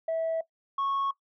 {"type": "tone pair in turn", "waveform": "sine", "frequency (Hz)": [652, 1101.3], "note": ["E5", "C#6"], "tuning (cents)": [-19, -12], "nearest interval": "major sixth", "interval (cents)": 907, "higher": "second", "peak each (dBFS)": -24, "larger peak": "neither", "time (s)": [[0.08, 0.41], [0.78, 1.11]], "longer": "neither", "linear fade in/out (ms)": 5, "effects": ["noise-tail reverb RT60 0.1 s tail -18 dB re dry", "tanh soft clip ceiling -24 dBFS"]}